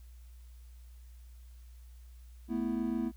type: chord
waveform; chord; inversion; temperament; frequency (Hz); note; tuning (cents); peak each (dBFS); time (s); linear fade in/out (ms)
triangle; A suspended second; none; equal; 220 / 246.9 / 329.6; A3 / B3 / E4; 0 / 0 / 0; -33 / -32 / -34; 2.48-3.12; 50
effects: added 60 Hz sine -49 dBFS peak until 3.16 s + white hiss -68 dBFS RMS until 3.16 s